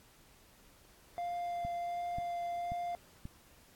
triangle tone with vibrato, 697 Hz, F5, 4 cents flat, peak -33 dBFS, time 1.18-2.95 s, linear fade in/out 0 ms, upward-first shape sine, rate 1.4 Hz, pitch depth 8 cents each way
click train, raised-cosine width 5 ms, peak -30 dBFS, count 4, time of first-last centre 1.65-3.254 s, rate 1.87 Hz
effects pink hiss -62 dBFS RMS until 3.75 s + AAC 64 kbps

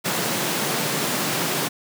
pink high-pass noise, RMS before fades -24 dBFS, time 0.04-1.69 s, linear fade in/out 20 ms, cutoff 130 Hz, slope 48 dB/octave, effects none

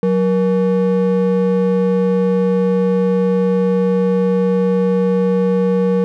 triangle ring-modulated tone, 329.6 Hz, E4, in tune, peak -7 dBFS, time 0.03-6.04 s, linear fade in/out 0 ms, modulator 145 Hz, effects none

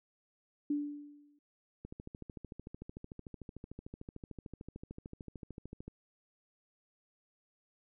sine tone with exponential decay, 291.6 Hz, D4, 12 cents flat, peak -28 dBFS, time 0.7-1.39 s, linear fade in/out 5 ms, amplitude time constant 150 ms
click train, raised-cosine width 3 ms, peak -32 dBFS, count 55, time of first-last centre 1.85-5.88 s, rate 13.4 Hz
effects none

